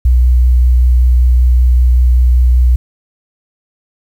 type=tone with vibrato; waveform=sine; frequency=61.74 Hz; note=B1; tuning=in tune; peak=-4 dBFS; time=0.05-2.76 s; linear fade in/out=5 ms; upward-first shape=sine; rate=5.2 Hz; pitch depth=13 cents each way; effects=tanh soft clip ceiling -1 dBFS + 7-bit